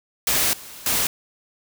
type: noise with level steps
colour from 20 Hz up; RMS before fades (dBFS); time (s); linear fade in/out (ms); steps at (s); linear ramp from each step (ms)
white; -20 / -40 / -21; 0.27-1.07; 2; 0.53 / 0.86; 2
effects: none